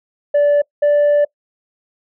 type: tone pair in turn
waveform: sine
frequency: 581 / 585 Hz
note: D5 / D5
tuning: -19 / -7 cents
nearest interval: unison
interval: 12 cents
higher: second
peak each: -7 dBFS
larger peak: neither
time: 0.34-0.62 / 0.82-1.25 s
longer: second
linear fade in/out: 10 ms
effects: noise-tail reverb RT60 0.1 s tail -24 dB re dry + tanh soft clip ceiling -9 dBFS